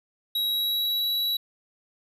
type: tone with pitch glide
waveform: square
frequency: 3857 to 3913 Hz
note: B7 to B7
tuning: -42 to -17 cents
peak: -24 dBFS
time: 0.35-1.37 s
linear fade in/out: 5 ms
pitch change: +25 cents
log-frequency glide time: 0.48-1.09 s
effects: none